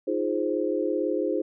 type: chord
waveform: sine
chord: F minor seventh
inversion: third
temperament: equal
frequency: 311.1 / 349.2 / 415.3 / 523.3 Hz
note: Eb4 / F4 / Ab4 / C5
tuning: 0 / 0 / 0 / 0 cents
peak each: -29 dBFS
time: 0.07-1.42 s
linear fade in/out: 10 ms
effects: none